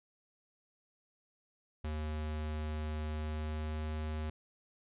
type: tone with pitch glide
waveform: square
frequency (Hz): 76.8 to 77.38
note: D#2 to D#2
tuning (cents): -22 to -9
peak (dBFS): -36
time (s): 1.84-4.3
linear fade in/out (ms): 5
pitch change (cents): +13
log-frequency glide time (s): 3.08-3.89
effects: resampled to 8000 Hz + 13-bit